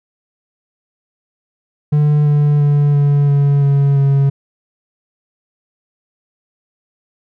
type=tone with pitch steps; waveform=triangle; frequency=148.5 / 146.79 / 145.11 / 143.44 / 141.79 / 140.17 / 138.56 Hz; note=D3 / D3 / D3 / D3 / C#3 / C#3 / C#3; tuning=+20 / 0 / -20 / -40 / +40 / +20 / 0 cents; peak=-7 dBFS; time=1.92-4.3 s; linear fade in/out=10 ms; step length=340 ms; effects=none